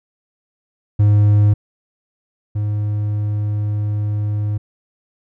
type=tone pair in turn; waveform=triangle; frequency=103.83 / 104.55 Hz; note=G#2 / G#2; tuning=0 / +12 cents; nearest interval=unison; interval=12 cents; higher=second; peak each=-7 / -15 dBFS; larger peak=first; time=0.99-1.54 / 2.55-4.58 s; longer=second; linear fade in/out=10 ms; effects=none